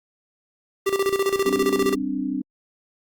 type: tone with tremolo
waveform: square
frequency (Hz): 392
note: G4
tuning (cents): 0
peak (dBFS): -18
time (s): 0.86-1.95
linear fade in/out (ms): 10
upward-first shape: square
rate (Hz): 15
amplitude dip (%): 70
type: chord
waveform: sine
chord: G suspended fourth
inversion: none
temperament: equal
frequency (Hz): 196 / 261.6 / 293.7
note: G3 / C4 / D4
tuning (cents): 0 / 0 / 0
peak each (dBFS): -31 / -26 / -27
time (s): 1.45-2.42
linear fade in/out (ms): 10
effects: Opus 32 kbps